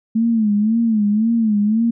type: tone with vibrato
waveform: sine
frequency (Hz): 218.4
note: A3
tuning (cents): -13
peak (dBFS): -13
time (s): 0.15-1.91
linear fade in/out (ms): 10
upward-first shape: sine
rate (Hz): 1.9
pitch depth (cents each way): 110
effects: none